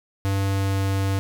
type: tone with pitch glide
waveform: square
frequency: 98 to 97.38 Hz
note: G2 to G2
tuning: 0 to -11 cents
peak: -21 dBFS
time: 0.25-1.19 s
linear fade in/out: 0 ms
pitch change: -11 cents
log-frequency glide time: 0.37-0.81 s
effects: none